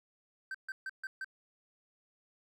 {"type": "tone bursts", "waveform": "triangle", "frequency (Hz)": 1552, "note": "G6", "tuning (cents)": -18, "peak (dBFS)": -35, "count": 5, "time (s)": [0.51, 1.245], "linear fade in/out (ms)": 2, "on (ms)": 35, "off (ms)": 140, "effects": []}